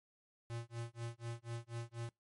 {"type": "tone with tremolo", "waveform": "square", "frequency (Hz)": 117.1, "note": "A#2", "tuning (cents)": 8, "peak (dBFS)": -40, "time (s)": [0.5, 2.09], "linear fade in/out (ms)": 0, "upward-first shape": "sine", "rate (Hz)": 4.1, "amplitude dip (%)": 100, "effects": ["noise-tail reverb RT60 0.2 s tail -26 dB re dry", "MP3 48 kbps"]}